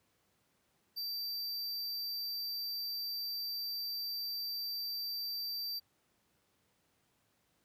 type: tone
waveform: square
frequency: 4671 Hz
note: D8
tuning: 10 cents flat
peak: -37 dBFS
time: 0.96-5.8 s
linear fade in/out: 20 ms
effects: pink hiss -75 dBFS RMS until 7.64 s + high-pass 80 Hz 12 dB/octave